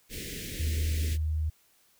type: band-stop noise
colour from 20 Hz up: pink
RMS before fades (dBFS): -38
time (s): 0.09-1.18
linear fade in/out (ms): 50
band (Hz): 490 to 1800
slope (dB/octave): 48
type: tone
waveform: sine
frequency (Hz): 77.78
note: D#2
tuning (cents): 0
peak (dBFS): -26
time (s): 0.59-1.5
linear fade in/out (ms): 10
effects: white hiss -65 dBFS RMS until 1.99 s